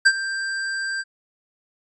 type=tone with ADSR envelope; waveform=square; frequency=1578 Hz; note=G6; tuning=11 cents sharp; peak=-10 dBFS; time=0.05-1.04 s; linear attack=15 ms; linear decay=55 ms; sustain=-15 dB; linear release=38 ms; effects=resampled to 22050 Hz